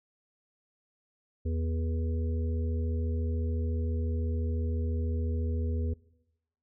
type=harmonic tone with a mistuned harmonic; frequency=81.2 Hz; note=E2; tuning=26 cents flat; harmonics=1 / 3 / 5 / 6; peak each=-28 / -38 / -42 / -44 dBFS; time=1.45-5.94 s; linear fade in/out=10 ms; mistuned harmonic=5; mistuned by=+30 cents; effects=noise-tail reverb RT60 0.9 s tail -21 dB re dry